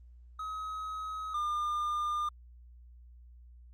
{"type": "tone pair in turn", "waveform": "triangle", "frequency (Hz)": [1272, 1205.4], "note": ["D#6", "D6"], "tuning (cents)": [38, 45], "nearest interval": "minor second", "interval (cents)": 93, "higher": "first", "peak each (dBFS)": [-34, -28], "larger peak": "second", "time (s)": [[0.39, 1.34], [1.34, 2.29]], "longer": "neither", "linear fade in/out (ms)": 5, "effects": ["added 60 Hz sine -51 dBFS peak until 3.73 s", "Opus 32 kbps"]}